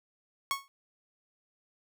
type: tone with exponential decay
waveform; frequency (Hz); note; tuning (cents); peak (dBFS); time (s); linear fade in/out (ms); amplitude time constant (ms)
sawtooth; 1102; C#6; -11; -21; 0.51-0.68; 0; 35
effects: none